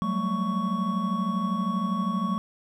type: tone cluster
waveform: triangle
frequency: 182.2 / 194.8 / 222.1 / 1114 Hz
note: F#3 / G3 / A3 / C#6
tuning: -26 / -11 / +16 / +8 cents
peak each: -28 dBFS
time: 0.02-2.38 s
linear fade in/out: 0 ms
effects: none